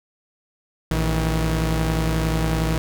sawtooth tone pair together, 57.03 / 160 Hz, A#1 / D#3, -37 / +49 cents, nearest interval octave + tritone, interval 1786 cents, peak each -18 dBFS, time 0.91-2.78 s, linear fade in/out 0 ms, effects none

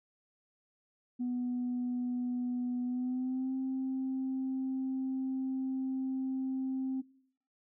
sine tone with pitch glide, 246.9 to 263.1 Hz, B3 to C4, 0 to +10 cents, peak -30 dBFS, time 1.19-7.02 s, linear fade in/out 20 ms, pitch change +110 cents, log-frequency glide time 2.84-3.54 s, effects noise-tail reverb RT60 0.6 s tail -20 dB re dry + tanh soft clip ceiling -28 dBFS

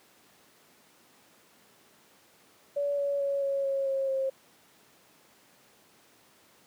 sine tone with pitch steps, 571 / 564.8 / 558.6 / 552.5 / 546.5 / 540.5 / 534.6 Hz, D5 / C#5 / C#5 / C#5 / C#5 / C#5 / C5, -49 / +32 / +13 / -6 / -25 / -44 / +37 cents, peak -26 dBFS, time 2.76-4.3 s, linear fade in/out 10 ms, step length 220 ms, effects pink hiss -60 dBFS RMS until 6.66 s + high-pass 200 Hz 12 dB/octave

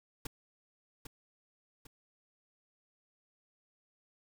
pink noise with echo, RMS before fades -39 dBFS, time 0.25-0.27 s, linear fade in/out 5 ms, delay 800 ms, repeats 2, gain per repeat -7 dB, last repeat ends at 1.87 s, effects none

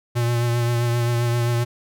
square tone with vibrato, 119.1 Hz, A#2, 38 cents sharp, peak -19 dBFS, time 0.15-1.65 s, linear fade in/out 20 ms, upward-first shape triangle, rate 7.6 Hz, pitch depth 29 cents each way, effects none

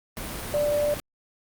sine tone in noise, 588 Hz, D5, 2 cents sharp, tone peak -21 dBFS, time 0.54-0.94 s, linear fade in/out 0 ms, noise pink, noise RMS -34 dBFS, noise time 0.17-1 s, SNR +10 dB, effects Opus 32 kbps

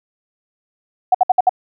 sine tone bursts, 740 Hz, F#5, in tune, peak -7 dBFS, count 5, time 1.12-1.494 s, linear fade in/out 5 ms, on 26 ms, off 61 ms, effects none

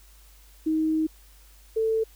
sine tone pair in turn, 315.2 / 444.3 Hz, D#4 / A4, +23 / +17 cents, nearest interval tritone, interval 594 cents, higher second, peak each -21 dBFS, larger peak neither, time 0.66-1.07 / 1.76-2.04 s, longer first, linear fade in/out 10 ms, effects added 50 Hz sine -51 dBFS peak until 2.15 s + white hiss -57 dBFS RMS until 2.15 s

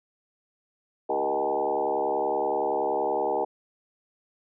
sine tone with frequency modulation, 622.3 Hz, D#5, in tune, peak -23 dBFS, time 1.09-3.45 s, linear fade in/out 10 ms, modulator 70.6 Hz, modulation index 3.8, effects none

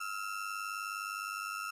35% pulse ring-modulated tone, 1339 Hz, E6, 27 cents sharp, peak -32 dBFS, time 0-1.71 s, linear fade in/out 10 ms, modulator 49.8 Hz, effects resampled to 32000 Hz

